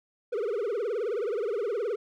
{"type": "tone with vibrato", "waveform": "triangle", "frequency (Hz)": 440, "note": "A4", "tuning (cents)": 0, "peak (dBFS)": -25, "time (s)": [0.32, 1.96], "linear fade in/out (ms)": 10, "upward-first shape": "triangle", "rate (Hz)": 19, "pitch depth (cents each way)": 260, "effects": []}